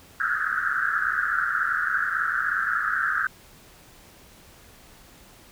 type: band-pass noise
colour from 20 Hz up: pink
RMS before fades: -25 dBFS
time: 0.2-3.27 s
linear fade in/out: 2 ms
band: 1300 to 1700 Hz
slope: 96 dB/octave
effects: pink hiss -51 dBFS RMS until 5.51 s